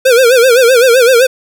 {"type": "tone with vibrato", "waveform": "square", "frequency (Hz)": 493.9, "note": "B4", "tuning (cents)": 0, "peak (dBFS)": -5, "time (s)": [0.05, 1.27], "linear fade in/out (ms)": 10, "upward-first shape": "sine", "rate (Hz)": 7.8, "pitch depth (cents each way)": 130, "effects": []}